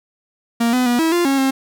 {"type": "tone with pitch steps", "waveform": "45% pulse", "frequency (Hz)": [233.4, 251.6, 242, 324.4, 348.1, 273.1, 267.4], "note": ["A#3", "B3", "B3", "E4", "F4", "C#4", "C4"], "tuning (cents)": [2, 32, -35, -28, -6, -26, 38], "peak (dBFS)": -14, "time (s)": [0.6, 1.51], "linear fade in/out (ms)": 10, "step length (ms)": 130, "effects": []}